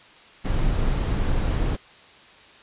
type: noise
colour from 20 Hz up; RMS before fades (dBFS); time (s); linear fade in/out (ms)
brown; -22; 0.44-1.77; 20
effects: white hiss -49 dBFS RMS until 2.62 s + resampled to 8000 Hz